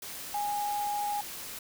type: tone in noise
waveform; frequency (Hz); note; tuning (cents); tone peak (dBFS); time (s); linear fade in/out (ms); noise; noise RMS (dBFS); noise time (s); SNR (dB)
sine; 824; G#5; -14; -29; 0.34-1.21; 5; white; -41; 0.02-1.59; +9
effects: none